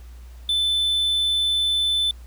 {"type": "tone", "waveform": "triangle", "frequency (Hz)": 3520, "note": "A7", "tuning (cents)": 0, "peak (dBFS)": -17, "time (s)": [0.49, 2.11], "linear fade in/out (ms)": 2, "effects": ["added 60 Hz sine -38 dBFS peak until 2.26 s", "pink hiss -55 dBFS RMS until 2.26 s"]}